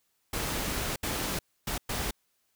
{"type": "noise bursts at uneven times", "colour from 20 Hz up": "pink", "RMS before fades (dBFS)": -32, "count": 4, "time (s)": [[0.33, 0.96], [1.03, 1.39], [1.67, 1.78], [1.89, 2.11]], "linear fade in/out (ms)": 5, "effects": ["white hiss -74 dBFS RMS until 2.55 s"]}